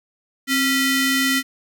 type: ring-modulated tone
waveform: sawtooth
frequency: 1108 Hz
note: C#6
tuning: 1 cent flat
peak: -10 dBFS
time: 0.47-1.43 s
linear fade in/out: 50 ms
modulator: 843 Hz
effects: none